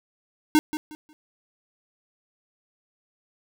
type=tone with echo; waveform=square; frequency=305.8 Hz; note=D#4; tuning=30 cents flat; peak=-15 dBFS; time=0.55-0.59 s; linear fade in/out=0 ms; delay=180 ms; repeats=3; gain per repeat=-12 dB; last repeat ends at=1.13 s; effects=none